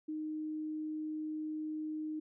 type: tone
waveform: sine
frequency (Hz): 309.2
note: D#4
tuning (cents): -11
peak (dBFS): -36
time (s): 0.08-2.2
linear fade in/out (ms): 10
effects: none